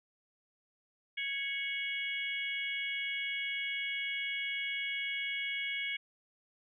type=harmonic tone with a mistuned harmonic; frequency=554 Hz; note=C#5; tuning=1 cent flat; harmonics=3 / 4 / 5 / 6; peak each=-44 / -35 / -42 / -42 dBFS; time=1.17-5.97 s; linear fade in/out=10 ms; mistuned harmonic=5; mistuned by=+71 cents; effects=none